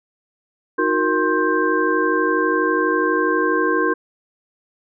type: tone cluster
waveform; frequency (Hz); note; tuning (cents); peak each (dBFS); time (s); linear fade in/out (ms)
sine; 314.9 / 367.1 / 466.6 / 1058 / 1573; D#4 / F#4 / A#4 / C6 / G6; +21 / -14 / +2 / +19 / +6; -22; 0.78-3.94; 10
effects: none